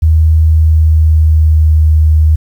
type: tone with pitch glide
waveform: sine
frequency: 79.2 to 77.79 Hz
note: D#2 to D#2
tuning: +31 to 0 cents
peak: -4 dBFS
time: 0.02-2.36 s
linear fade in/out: 10 ms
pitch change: -31 cents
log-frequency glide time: 0.45-1.88 s
effects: 7-bit